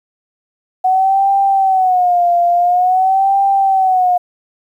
sine tone with vibrato, 740 Hz, F#5, in tune, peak -9 dBFS, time 0.84-4.18 s, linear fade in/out 10 ms, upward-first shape sine, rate 0.48 Hz, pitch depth 110 cents each way, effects 8-bit

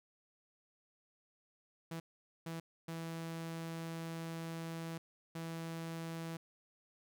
sawtooth tone bursts at uneven times, 164.6 Hz, E3, 2 cents flat, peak -37 dBFS, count 4, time 1.91-2 / 2.46-2.6 / 2.88-4.98 / 5.35-6.37 s, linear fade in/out 5 ms, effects none

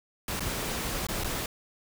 pink noise with dropouts, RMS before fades -32 dBFS, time 0.28-1.46 s, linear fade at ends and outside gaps 2 ms, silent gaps 0.396-0.405 / 1.068-1.086 / 1.237-1.244 s, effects none

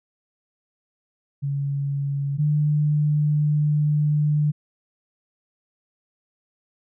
sine tone pair in turn, 140.5 / 149.31 Hz, C#3 / D3, +24 / +29 cents, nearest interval minor second, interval 105 cents, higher second, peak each -22 / -17 dBFS, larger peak second, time 1.42-2.38 / 2.38-4.52 s, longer second, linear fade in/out 20 ms, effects none

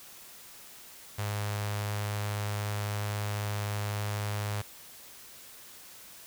sawtooth tone with notch filter, 103.83 Hz, G#2, in tune, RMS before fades -33 dBFS, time 1.18-4.62 s, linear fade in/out 10 ms, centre 260 Hz, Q 0.56, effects white hiss -50 dBFS RMS until 6.26 s

